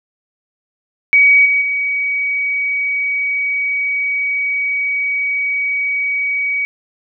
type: tone with level steps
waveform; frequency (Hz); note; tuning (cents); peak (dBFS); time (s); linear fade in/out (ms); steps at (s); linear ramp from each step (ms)
sine; 2263; C#7; +35; -6 / -11 / -15; 1.13-6.65; 0; 1.45 / 1.61; 10
effects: none